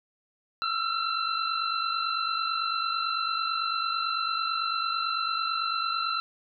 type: tone cluster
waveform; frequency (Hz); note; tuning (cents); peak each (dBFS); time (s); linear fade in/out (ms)
sine; 1313 / 1362 / 2711 / 4041; E6 / F6 / E7 / B7; -7 / -44 / +48 / +39; -31 / -30 / -38 / -32; 0.62-6.2; 0
effects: none